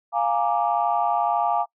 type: chord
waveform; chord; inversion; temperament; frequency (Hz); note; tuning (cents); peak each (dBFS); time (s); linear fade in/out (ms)
sine; Bb dominant seventh; second; equal; 698.5 / 830.6 / 932.3 / 1174.7; F5 / Ab5 / Bb5 / D6; 0 / 0 / 0 / 0; -23 / -23 / -27 / -27; 0.12-1.66; 50
effects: noise-tail reverb RT60 0.1 s tail -23 dB re dry + tanh soft clip ceiling -9 dBFS